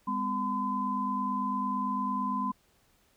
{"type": "tone cluster", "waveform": "sine", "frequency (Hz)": [203.6, 252.5, 1017], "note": ["G#3", "B3", "C6"], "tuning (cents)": [-34, 39, -50], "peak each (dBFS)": [-34, -35, -30], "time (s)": [0.07, 2.52], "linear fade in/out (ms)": 10, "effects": ["pink hiss -67 dBFS RMS until 3.16 s"]}